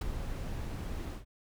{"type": "noise with ADSR envelope", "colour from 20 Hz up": "brown", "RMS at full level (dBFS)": -27, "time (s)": [0.01, 1.25], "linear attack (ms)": 6, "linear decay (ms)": 14, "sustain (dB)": -10, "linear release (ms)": 130, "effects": []}